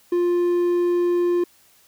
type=tone; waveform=triangle; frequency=350.7 Hz; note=F4; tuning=7 cents sharp; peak=-15 dBFS; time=0.12-1.44 s; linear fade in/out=5 ms; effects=white hiss -56 dBFS RMS until 1.87 s